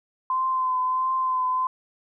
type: tone with vibrato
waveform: sine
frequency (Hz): 1030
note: C6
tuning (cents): -28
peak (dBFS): -21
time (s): 0.3-1.67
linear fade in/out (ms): 2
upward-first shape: triangle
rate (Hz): 1.5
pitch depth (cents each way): 27
effects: none